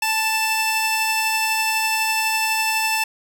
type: tone pair together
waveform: sawtooth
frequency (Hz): 880 / 2652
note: A5 / E7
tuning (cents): 0 / +10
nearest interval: octave + perfect fifth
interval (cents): 1910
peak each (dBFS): -18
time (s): 0.02-3.04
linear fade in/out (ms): 5
effects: none